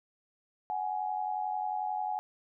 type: tone pair together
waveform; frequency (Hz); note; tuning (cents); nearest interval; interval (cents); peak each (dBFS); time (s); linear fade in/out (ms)
sine; 744.8 / 836; F#5 / G#5; +11 / +11; major second; 200; -34 / -33; 0.7-2.19; 0
effects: none